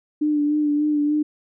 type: tone with vibrato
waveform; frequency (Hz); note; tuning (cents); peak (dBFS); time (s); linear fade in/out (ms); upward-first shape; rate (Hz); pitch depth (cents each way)
sine; 297.1; D4; +20; -17; 0.21-1.23; 10; sine; 3.4; 28
effects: none